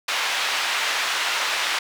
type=band-pass noise; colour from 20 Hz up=white; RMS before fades=-24 dBFS; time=0.08-1.79 s; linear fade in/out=5 ms; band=860 to 3200 Hz; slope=12 dB/octave; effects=none